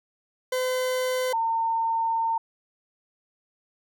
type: tone pair in turn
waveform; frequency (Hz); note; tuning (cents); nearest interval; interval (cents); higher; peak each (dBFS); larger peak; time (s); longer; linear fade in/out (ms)
40% pulse / sine; 510 / 908.7; C5 / A#5; -44 / -44; minor seventh; 1000; second; -23 / -22; second; 0.52-1.33 / 1.33-2.38; second; 5
effects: none